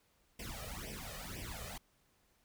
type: noise with flanger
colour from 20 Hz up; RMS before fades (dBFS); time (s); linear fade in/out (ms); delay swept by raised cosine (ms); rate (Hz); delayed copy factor
pink; -45; 0.39-1.78; 5; 0.36 to 1.66; 2; +0.95
effects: pink hiss -73 dBFS RMS until 2.44 s